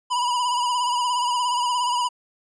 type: tone with vibrato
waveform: square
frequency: 979 Hz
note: B5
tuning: 15 cents flat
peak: -21 dBFS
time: 0.1-2.09 s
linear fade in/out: 20 ms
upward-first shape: sine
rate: 17 Hz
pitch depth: 50 cents each way
effects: resampled to 22050 Hz